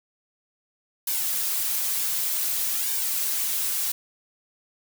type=noise with flanger; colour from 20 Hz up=blue; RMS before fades=-26 dBFS; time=1.07-3.92 s; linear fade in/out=5 ms; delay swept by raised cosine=1.5 to 7.4 ms; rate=0.54 Hz; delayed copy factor=-0.9; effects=none